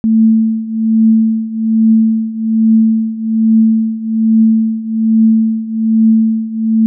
sine tone with tremolo, 222.2 Hz, A3, 17 cents sharp, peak -4 dBFS, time 0.04-6.86 s, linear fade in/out 0 ms, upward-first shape triangle, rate 1.2 Hz, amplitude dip 85%, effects none

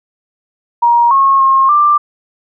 sine tone with pitch steps, 946 / 1088 / 1074 / 1183 Hz, A#5 / C#6 / C6 / D6, +25 / -33 / +45 / +12 cents, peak -6 dBFS, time 0.82-1.98 s, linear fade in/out 10 ms, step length 290 ms, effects none

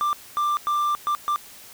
triangle tone bursts at uneven times, 1184 Hz, D6, 14 cents sharp, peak -18 dBFS, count 5, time 0.01-0.13 / 0.37-0.57 / 0.67-0.95 / 1.07-1.15 / 1.28-1.36 s, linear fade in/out 0 ms, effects white hiss -45 dBFS RMS until 1.73 s

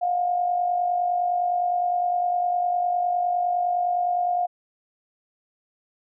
sine tone with amplitude modulation, 712 Hz, F5, 33 cents sharp, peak -18 dBFS, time 0.01-4.47 s, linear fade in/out 20 ms, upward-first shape sine, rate 49.8 Hz, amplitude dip 50%, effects none

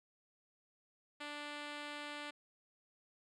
5% pulse tone, 293.7 Hz, D4, in tune, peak -32 dBFS, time 1.2-2.31 s, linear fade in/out 10 ms, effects low-pass 6000 Hz 12 dB/octave

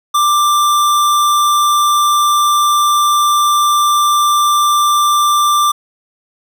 square tone, 1182 Hz, D6, 11 cents sharp, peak -10 dBFS, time 0.14-5.72 s, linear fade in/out 10 ms, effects none

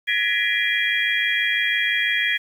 sine tone cluster, 1694 / 1897 / 2003 / 2389 / 3282 Hz, G#6 / A#6 / B6 / D7 / G#7, +34 / +30 / +24 / +29 / -21 cents, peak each -25 dBFS, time 0.07-2.38 s, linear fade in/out 20 ms, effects 8-bit

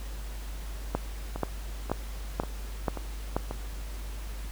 two click trains, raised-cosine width 1 ms, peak -12 / -20 dBFS, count 6 / 5, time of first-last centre 0.95-3.365 / 1.36-3.511 s, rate 2.07 / 1.86 Hz, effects added 50 Hz sine -35 dBFS peak until 4.51 s + pink hiss -47 dBFS RMS until 4.51 s

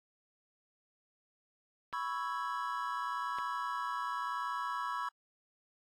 clicks, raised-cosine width 0.3 ms, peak -29 dBFS, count 2, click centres 1.928 / 3.386 s
triangle chord, C# minor seventh, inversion third, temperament equal, 987.8 / 1108.7 / 1318.5 / 1661.2 Hz, B5 / C#6 / E6 / G#6, 0 / 0 / 0 / 0 cents, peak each -37 / -37 / -39 / -42 dBFS, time 1.93-5.09 s, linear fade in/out 5 ms
effects AAC 64 kbps

